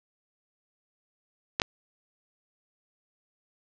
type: clicks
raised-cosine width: 0.2 ms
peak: -7 dBFS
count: 2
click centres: 1.599 / 1.618 s
effects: low-pass 6000 Hz 12 dB/octave